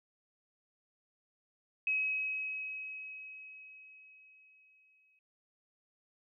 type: tone with exponential decay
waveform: sine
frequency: 2551 Hz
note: D#7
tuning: 43 cents sharp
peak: -28 dBFS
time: 1.87-5.19 s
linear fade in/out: 2 ms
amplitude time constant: 720 ms
effects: none